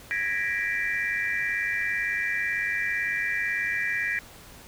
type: tone cluster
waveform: sine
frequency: 1657 / 1867 / 1965 / 2349 Hz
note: G#6 / A#6 / B6 / D7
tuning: -4 / +2 / -9 / 0 cents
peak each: -30 dBFS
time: 0.11-4.19 s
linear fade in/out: 0 ms
effects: tanh soft clip ceiling -16 dBFS + pink hiss -48 dBFS RMS until 4.67 s